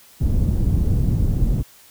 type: low-pass noise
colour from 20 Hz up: pink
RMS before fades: -18 dBFS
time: 0.2-1.63 s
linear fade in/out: 20 ms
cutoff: 160 Hz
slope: 12 dB/octave
effects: white hiss -49 dBFS RMS until 1.9 s